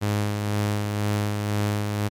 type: tone with tremolo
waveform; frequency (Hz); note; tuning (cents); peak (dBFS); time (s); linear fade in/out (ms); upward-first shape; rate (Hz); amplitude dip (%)
sawtooth; 103.83; G#2; 0; -17; 0.01-2.09; 20; sine; 2; 35
effects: MP3 96 kbps